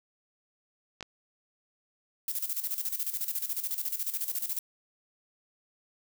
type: clicks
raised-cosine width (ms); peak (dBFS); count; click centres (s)
0.2; -22; 2; 1.008 / 1.027
type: noise with tremolo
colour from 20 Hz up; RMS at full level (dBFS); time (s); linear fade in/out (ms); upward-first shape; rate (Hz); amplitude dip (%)
violet; -31; 2.28-4.59; 2; square; 14; 70
effects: none